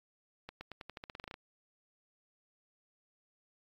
accelerating click train, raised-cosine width 0.3 ms, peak -28 dBFS, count 14, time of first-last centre 0.49-1.341 s, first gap 120 ms, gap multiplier 0.89, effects AAC 48 kbps

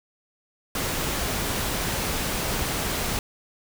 pink noise, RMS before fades -27 dBFS, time 0.75-3.19 s, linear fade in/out 2 ms, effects none

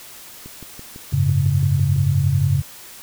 click train, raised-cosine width 3 ms, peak -24 dBFS, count 10, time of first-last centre 0.46-1.963 s, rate 5.99 Hz
sine chord, F# suspended second, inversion none, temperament equal, 92.5 / 103.83 / 138.59 Hz, F#2 / G#2 / C#3, 0 / 0 / 0 cents, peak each -20 / -21 / -17 dBFS, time 1.12-2.62 s, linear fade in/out 20 ms
effects white hiss -40 dBFS RMS until 3.02 s

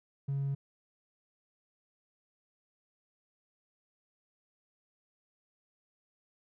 triangle tone, 138.59 Hz, C#3, in tune, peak -27 dBFS, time 0.28-0.55 s, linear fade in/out 10 ms, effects tanh soft clip ceiling -26 dBFS

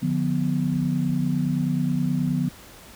sine chord, B diminished, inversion first, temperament just, 148.16 / 177.8 / 246.9 Hz, D3 / F3 / B3, +16 / +31 / 0 cents, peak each -25 dBFS, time 0.02-2.49 s, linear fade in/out 10 ms, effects pink hiss -46 dBFS RMS until 2.95 s

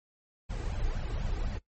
brown noise with flanger, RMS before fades -32 dBFS, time 0.49-1.59 s, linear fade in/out 20 ms, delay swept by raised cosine 1.2 to 2.6 ms, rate 4 Hz, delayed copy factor +0.7, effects noise-tail reverb RT60 0.1 s tail -18 dB re dry + MP3 32 kbps

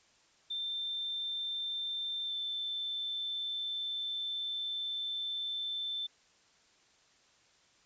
sine tone with pitch glide, 3574 to 3541 Hz, A7 to A7, +26 to +10 cents, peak -34 dBFS, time 0.5-6.07 s, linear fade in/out 10 ms, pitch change -16 cents, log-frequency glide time 2.25-2.33 s, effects white hiss -66 dBFS RMS until 7.85 s + resampled to 16000 Hz

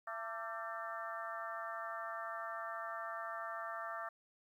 harmonic tone with a mistuned harmonic, 224.5 Hz, A3, 35 cents sharp, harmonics 3 / 4 / 5 / 6 / 7 / 8, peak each -46 / -52 / -45 / -47 / -52 / -49 dBFS, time 0.07-4.09 s, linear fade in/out 5 ms, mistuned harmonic 5, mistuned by +71 cents, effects 12-bit

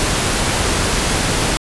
pink noise, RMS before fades -17 dBFS, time 0-1.57 s, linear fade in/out 0 ms, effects resampled to 24000 Hz

